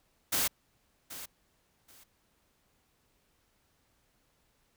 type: noise with echo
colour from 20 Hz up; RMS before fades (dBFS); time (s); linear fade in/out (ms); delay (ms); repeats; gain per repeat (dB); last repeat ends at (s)
white; -29; 0.32-0.48; 10; 780; 2; -14; 2.04
effects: pink hiss -72 dBFS RMS until 4.76 s